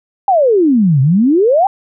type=exponential two-way sweep; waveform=sine; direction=down then up; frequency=818 to 127.5 to 818 Hz; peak=-7 dBFS; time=0.28-1.67 s; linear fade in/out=2 ms; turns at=1.01 s; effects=none